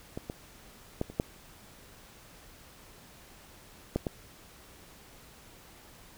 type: clicks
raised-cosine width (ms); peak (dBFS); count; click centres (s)
2; -22 / -22 / -16 / -29 / -13 / -14 / -17; 7; 0.175 / 0.299 / 1.014 / 1.1 / 1.199 / 3.96 / 4.068
effects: pink hiss -54 dBFS RMS until 6.17 s